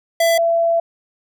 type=tone pair in turn; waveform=square / sine; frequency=668 / 671.4 Hz; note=E5 / E5; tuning=+23 / +32 cents; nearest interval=unison; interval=9 cents; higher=second; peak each=-13 dBFS; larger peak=neither; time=0.2-0.38 / 0.38-0.8 s; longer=second; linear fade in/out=5 ms; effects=none